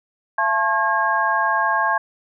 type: tone cluster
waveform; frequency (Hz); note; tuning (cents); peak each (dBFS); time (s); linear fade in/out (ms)
sine; 676 / 870 / 1081 / 1626; E5 / A5 / C#6 / G#6; +43 / -20 / -44 / -37; -25 / -22 / -21 / -21; 0.38-1.98; 5
effects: none